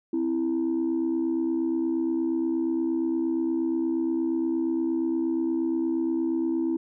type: tone pair together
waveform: sine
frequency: 261.1 / 329.6 Hz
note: C4 / E4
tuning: -3 / 0 cents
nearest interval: major third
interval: 403 cents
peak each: -27 / -23 dBFS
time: 0.13-6.77 s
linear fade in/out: 5 ms
effects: tanh soft clip ceiling -19 dBFS